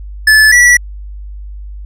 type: tone pair in turn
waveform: square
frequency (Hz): 1735 / 1947.5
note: A6 / B6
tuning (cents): -25 / -25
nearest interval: major second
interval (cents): 200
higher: second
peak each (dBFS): -4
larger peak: neither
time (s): 0.27-0.52 / 0.52-0.77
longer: neither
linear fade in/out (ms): 5
effects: added 50 Hz sine -24 dBFS peak until 1.85 s + low-pass 11000 Hz 12 dB/octave